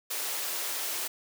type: high-pass noise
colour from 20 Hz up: white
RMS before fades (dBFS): -33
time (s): 0.1-1.08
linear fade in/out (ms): 10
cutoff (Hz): 330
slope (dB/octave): 24
effects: none